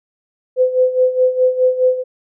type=tone with tremolo; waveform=sine; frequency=509 Hz; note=C5; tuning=48 cents flat; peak=-8 dBFS; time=0.56-2.04 s; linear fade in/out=50 ms; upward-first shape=sine; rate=4.8 Hz; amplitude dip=75%; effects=none